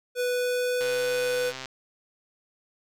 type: tone with pitch glide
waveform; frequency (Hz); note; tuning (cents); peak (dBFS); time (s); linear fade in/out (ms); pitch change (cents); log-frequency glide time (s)
square; 493.9 to 497.3; B4 to B4; 0 to +12; -25; 0.15-1.53; 50; +12; 0.29-1.05
type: click train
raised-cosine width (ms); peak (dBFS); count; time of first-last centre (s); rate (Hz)
0.2; -19; 112; 0.81-1.657; 131
effects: none